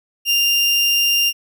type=tone; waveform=30% pulse; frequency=2794 Hz; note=F7; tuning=in tune; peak=-11 dBFS; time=0.25-1.33 s; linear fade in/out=50 ms; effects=none